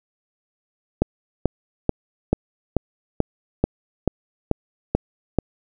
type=click train; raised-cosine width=2 ms; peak=-3 dBFS; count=11; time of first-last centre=1.02-5.387 s; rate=2.29 Hz; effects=none